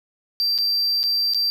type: tone with dropouts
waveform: triangle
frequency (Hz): 4699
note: D8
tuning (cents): 0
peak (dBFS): -17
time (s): 0.4-1.5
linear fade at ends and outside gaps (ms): 0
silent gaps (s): 0.579-0.586 / 1.031-1.038 / 1.336-1.346
effects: none